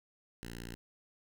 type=tone with notch filter; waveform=5% pulse; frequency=58.27 Hz; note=A#1; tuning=in tune; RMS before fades=-45 dBFS; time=0.43-0.75 s; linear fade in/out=0 ms; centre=640 Hz; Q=0.6; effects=none